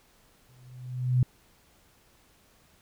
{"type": "tone with exponential growth", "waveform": "sine", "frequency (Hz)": 126, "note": "B2", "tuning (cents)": 35, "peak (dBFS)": -17, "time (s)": [0.49, 1.23], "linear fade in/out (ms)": 2, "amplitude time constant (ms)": 160, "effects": ["pink hiss -62 dBFS RMS until 2.81 s"]}